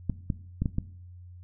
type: clicks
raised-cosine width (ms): 5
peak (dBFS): -14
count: 5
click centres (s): 0.097 / 0.302 / 0.62 / 0.658 / 0.784
effects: noise-tail reverb RT60 0.6 s tail -18 dB re dry + added 89 Hz sine -44 dBFS peak until 1.43 s